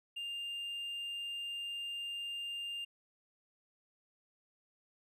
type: tone with hard clipping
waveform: sine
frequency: 2802 Hz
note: F7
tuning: 5 cents sharp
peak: -39 dBFS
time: 0.16-2.85 s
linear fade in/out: 10 ms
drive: 2 dB
effects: none